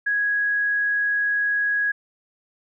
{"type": "tone", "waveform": "sine", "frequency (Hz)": 1661.2, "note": "G#6", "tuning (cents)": 0, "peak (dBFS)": -19, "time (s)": [0.06, 1.92], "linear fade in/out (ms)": 10, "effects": []}